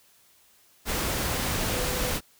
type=tone in noise; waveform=sine; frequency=501 Hz; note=B4; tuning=25 cents sharp; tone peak=-34 dBFS; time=1.67-2.15 s; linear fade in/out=50 ms; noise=pink; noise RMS=-28 dBFS; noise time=0.85-2.21 s; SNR=-9 dB; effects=white hiss -60 dBFS RMS until 2.39 s